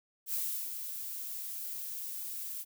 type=noise with ADSR envelope; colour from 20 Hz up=violet; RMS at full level=-33 dBFS; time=0.26-2.65 s; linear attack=73 ms; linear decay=360 ms; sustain=-7 dB; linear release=41 ms; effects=none